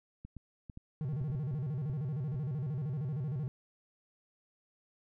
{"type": "clicks", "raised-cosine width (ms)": 5, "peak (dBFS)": -33, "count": 11, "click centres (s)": [0.25, 0.367, 0.698, 0.774, 1.136, 1.216, 1.301, 1.349, 1.539, 1.899, 2.344]}
{"type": "tone with vibrato", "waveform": "triangle", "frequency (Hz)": 139.6, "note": "C#3", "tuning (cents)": 13, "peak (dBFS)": -31, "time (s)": [1.01, 3.48], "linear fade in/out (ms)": 0, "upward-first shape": "square", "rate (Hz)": 13, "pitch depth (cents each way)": 190}
{"effects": []}